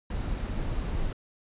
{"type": "noise", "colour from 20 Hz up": "brown", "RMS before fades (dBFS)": -30, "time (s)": [0.1, 1.13], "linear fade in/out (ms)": 5, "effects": ["resampled to 8000 Hz"]}